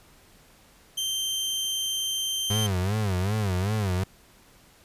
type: tone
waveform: sawtooth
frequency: 3136 Hz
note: G7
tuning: in tune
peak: -23 dBFS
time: 0.97-2.67 s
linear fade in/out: 10 ms
type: tone with vibrato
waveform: 35% pulse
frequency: 99.1 Hz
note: G2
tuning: 19 cents sharp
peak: -22 dBFS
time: 2.5-4.04 s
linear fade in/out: 5 ms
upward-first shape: sine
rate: 2.6 Hz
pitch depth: 170 cents each way
effects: pink hiss -56 dBFS RMS until 4.84 s + resampled to 32000 Hz